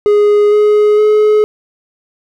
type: tone with pitch steps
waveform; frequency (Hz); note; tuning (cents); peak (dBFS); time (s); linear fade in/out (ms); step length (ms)
triangle; 414.8 / 419.9 / 425; G#4 / G#4 / G#4; -2 / +19 / +40; -4; 0.06-1.44; 0; 460
effects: none